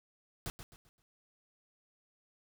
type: noise with echo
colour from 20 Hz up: pink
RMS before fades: -39 dBFS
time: 0.46-0.5 s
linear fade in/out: 0 ms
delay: 130 ms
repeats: 4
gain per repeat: -9 dB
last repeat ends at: 1.02 s
effects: none